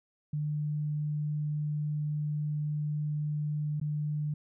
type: tone with dropouts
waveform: sine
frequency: 149.7 Hz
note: D3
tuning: 33 cents sharp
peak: -29 dBFS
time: 0.33-4.34 s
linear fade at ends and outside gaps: 5 ms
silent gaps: 3.8-3.813 s
effects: none